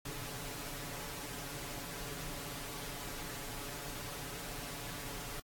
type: noise with comb filter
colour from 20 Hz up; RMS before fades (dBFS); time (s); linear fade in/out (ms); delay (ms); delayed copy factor
pink; -43; 0.05-5.4; 5; 7; +0.85
effects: AAC 64 kbps